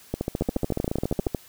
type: two click trains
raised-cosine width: 2 ms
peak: -11 / -12 dBFS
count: 13 / 17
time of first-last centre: 0.41-1.347 / 0.14-1.267 s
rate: 12.8 / 14.2 Hz
effects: white hiss -51 dBFS RMS until 1.48 s